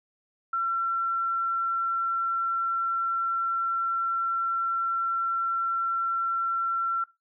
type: tone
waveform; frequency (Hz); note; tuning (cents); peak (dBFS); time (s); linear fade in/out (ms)
sine; 1355; E6; +47; -24; 0.53-7.04; 5
effects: noise-tail reverb RT60 0.2 s tail -18 dB re dry